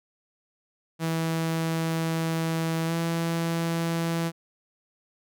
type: tone with pitch glide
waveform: sawtooth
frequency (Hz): 163.2 to 166.53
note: E3 to E3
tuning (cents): -17 to +18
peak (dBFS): -21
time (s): 0.99-4.32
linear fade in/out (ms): 50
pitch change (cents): +35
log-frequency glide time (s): 2.86-2.93
effects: none